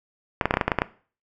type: clicks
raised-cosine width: 0.5 ms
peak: -4 dBFS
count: 10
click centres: 0.412 / 0.456 / 0.509 / 0.54 / 0.571 / 0.612 / 0.68 / 0.718 / 0.787 / 0.819 s
effects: noise-tail reverb RT60 0.4 s tail -18 dB re dry